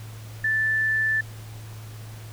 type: tone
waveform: sine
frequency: 1760 Hz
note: A6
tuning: in tune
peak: -20 dBFS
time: 0.44-1.21 s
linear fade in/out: 5 ms
effects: added 109 Hz sine -37 dBFS peak until 2.32 s + pink hiss -47 dBFS RMS until 2.32 s